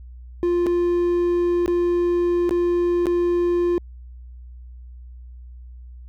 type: tone with dropouts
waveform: triangle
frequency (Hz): 349.4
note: F4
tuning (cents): +1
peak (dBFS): -15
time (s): 0.43-3.78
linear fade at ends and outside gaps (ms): 0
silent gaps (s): 0.662-0.667 / 1.66-1.679 / 2.493-2.509 / 3.057-3.068
effects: added 61 Hz sine -37 dBFS peak until 6.08 s